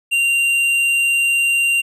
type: tone with hard clipping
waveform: sine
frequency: 2772 Hz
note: F7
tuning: 14 cents flat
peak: -15 dBFS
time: 0.11-1.82 s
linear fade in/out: 20 ms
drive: 7 dB
effects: none